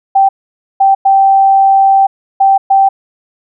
sine tone bursts at uneven times, 780 Hz, G5, 9 cents flat, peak -4 dBFS, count 5, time 0.15-0.29 / 0.8-0.95 / 1.05-2.07 / 2.4-2.58 / 2.7-2.89 s, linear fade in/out 10 ms, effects none

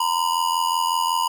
square ring-modulated tone, 972 Hz, B5, 28 cents flat, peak -17 dBFS, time 0-1.28 s, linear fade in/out 5 ms, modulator 42.7 Hz, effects none

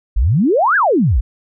sine exponential two-way sweep, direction up then down, 44.5 to 1722 to 44.5 Hz, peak -10 dBFS, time 0.16-1.21 s, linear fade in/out 10 ms, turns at 0.76 s, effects none

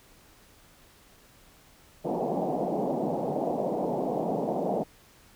white band-pass noise, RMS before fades -29 dBFS, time 2.04-4.84 s, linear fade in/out 20 ms, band 150 to 790 Hz, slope 48 dB/octave, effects pink hiss -57 dBFS RMS until 5.35 s

